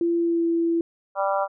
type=tone with pitch glide; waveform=sine; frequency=339.9 to 334.8 Hz; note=F4 to E4; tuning=-47 to +27 cents; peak=-19 dBFS; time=0.01-0.81 s; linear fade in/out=2 ms; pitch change=-26 cents; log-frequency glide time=0.17-0.45 s
type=harmonic tone; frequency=196 Hz; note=G3; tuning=in tune; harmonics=3 / 4 / 5 / 6 / 7; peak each=-24 / -26 / -28 / -30 / -31 dBFS; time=1.15-1.48 s; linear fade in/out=50 ms
effects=none